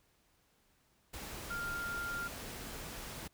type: tone in noise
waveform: sine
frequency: 1396.9 Hz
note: F6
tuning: in tune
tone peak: -37 dBFS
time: 1.5-2.28 s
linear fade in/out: 10 ms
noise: pink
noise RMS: -45 dBFS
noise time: 1.13-3.28 s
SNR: +5 dB
effects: pink hiss -72 dBFS RMS until 3.33 s